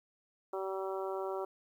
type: harmonic tone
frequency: 191.6 Hz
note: G3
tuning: 39 cents flat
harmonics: 2 / 3 / 4 / 5 / 6 / 7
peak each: -37 / -41 / -43 / -45 / -47 / -48 dBFS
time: 0.53-1.45 s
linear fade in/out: 5 ms
effects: 11-bit